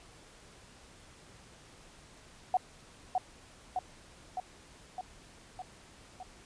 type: tone with echo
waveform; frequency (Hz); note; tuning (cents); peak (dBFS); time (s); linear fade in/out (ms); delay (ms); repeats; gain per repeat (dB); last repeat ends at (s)
sine; 740; F#5; 0; -23; 2.54-2.57; 2; 610; 6; -3; 6.23
effects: pink hiss -56 dBFS RMS until 6.45 s + resampled to 22050 Hz